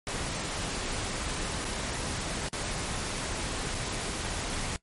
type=noise with dropouts; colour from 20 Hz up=pink; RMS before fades=-33 dBFS; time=0.07-4.76 s; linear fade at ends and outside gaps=0 ms; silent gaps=1.645-1.651 / 2.486-2.53 / 3.745-3.749 s; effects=noise-tail reverb RT60 0.1 s tail -19 dB re dry + MP3 48 kbps